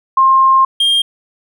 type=tone pair in turn; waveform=sine / triangle; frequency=1062 / 3212 Hz; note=C6 / G7; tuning=+25 / +41 cents; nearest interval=octave + perfect fifth; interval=1916 cents; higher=second; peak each=-6 / -8 dBFS; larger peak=first; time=0.17-0.65 / 0.8-1.02 s; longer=first; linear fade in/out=5 ms; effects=none